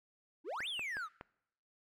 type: exponential two-way sweep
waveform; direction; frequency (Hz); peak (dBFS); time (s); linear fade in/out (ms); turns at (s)
triangle; up then down; 277.2 to 3672 to 1172; -36; 0.44-1.09; 50; 0.68
type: clicks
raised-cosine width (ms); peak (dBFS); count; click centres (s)
0.5; -30; 4; 0.605 / 0.794 / 0.969 / 1.211
effects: noise-tail reverb RT60 0.8 s tail -24 dB re dry